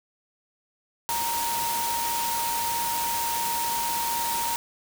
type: tone in noise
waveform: sine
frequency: 932.3 Hz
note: A#5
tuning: in tune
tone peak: -27 dBFS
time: 1.09-4.56 s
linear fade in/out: 0 ms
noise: white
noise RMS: -30 dBFS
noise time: 1.09-4.56 s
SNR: 0 dB
effects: none